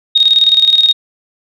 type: tone with tremolo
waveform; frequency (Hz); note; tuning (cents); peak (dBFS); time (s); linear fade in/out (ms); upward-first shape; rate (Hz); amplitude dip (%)
sine; 3729; A#7; 0; -4; 0.15-0.93; 10; square; 19; 60
effects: none